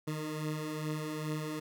20% pulse beating tone pair, 152.1 / 154.5 Hz, D#3 / D#3, -39 / -12 cents, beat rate 2.4 Hz, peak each -36 / -31 dBFS, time 0.07-1.6 s, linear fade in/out 10 ms, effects none

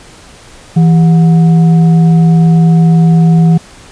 sine tone with frequency modulation, 164.81 Hz, E3, in tune, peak -3 dBFS, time 0.76-3.58 s, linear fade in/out 10 ms, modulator 562 Hz, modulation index 0.22, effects pink hiss -36 dBFS RMS until 3.91 s + resampled to 22050 Hz

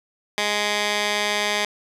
15% pulse tone with band-pass filter, 207.7 Hz, G#3, in tune, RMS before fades -23 dBFS, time 0.38-1.65 s, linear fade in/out 0 ms, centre 3100 Hz, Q 0.79, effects resampled to 32000 Hz + 8-bit

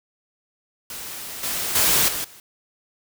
white noise with level steps, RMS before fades -34 / -26 / -18 / -27 / -46 dBFS, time 0.9-2.4 s, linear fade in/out 2 ms, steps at 1.43 / 1.75 / 2.08 / 2.24 s, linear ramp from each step 5 ms, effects none

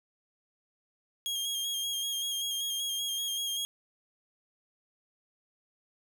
sawtooth tone with vibrato, 3254 Hz, G#7, 36 cents flat, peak -28 dBFS, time 1.26-3.65 s, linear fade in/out 0 ms, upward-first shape square, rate 5.2 Hz, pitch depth 24 cents each way, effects none

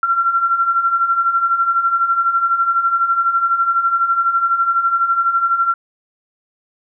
sine beating tone pair, 1356 / 1368 Hz, E6 / F6, +49 / -36 cents, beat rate 12 Hz, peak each -20 / -14 dBFS, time 0.03-5.74 s, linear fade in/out 2 ms, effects none

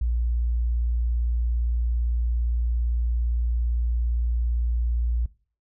sine tone, 58.8 Hz, A#1, 16 cents sharp, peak -21 dBFS, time 0.01-5.26 s, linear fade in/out 5 ms, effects noise-tail reverb RT60 0.4 s tail -20 dB re dry

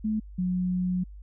sine tone pair in turn, 216 / 181.63 Hz, A3 / F#3, -32 / -32 cents, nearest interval minor third, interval 300 cents, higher first, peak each -24 dBFS, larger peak neither, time 0.04-0.2 / 0.38-1.04 s, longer second, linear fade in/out 10 ms, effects added 50 Hz sine -41 dBFS peak until 1.22 s

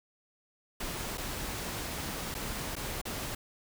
pink noise with dropouts, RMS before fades -37 dBFS, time 0.8-3.35 s, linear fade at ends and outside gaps 5 ms, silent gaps 1.175-1.179 / 2.343-2.349 / 2.755-2.764 / 3.015-3.053 s, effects none

